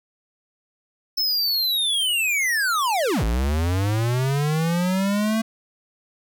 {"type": "linear two-way sweep", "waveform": "square", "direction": "down then up", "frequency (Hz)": [5300, 52.3, 225.6], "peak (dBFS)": -20, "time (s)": [1.17, 5.42], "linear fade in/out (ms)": 10, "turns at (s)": 3.24, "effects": []}